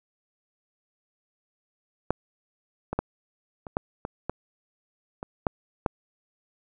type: clicks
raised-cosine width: 1 ms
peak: -8 / -15 / -10 / -24 / -10 / -17 / -14 / -20 / -8 / -8 dBFS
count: 10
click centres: 2.106 / 2.93 / 2.99 / 3.668 / 3.769 / 4.051 / 4.296 / 5.229 / 5.468 / 5.862 s
effects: none